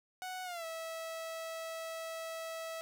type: tone with pitch glide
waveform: sawtooth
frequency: 740 to 651.7 Hz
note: F#5 to E5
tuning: 0 to -20 cents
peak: -36 dBFS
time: 0.22-2.81 s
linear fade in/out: 0 ms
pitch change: -220 cents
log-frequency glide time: 0.44-0.65 s
effects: none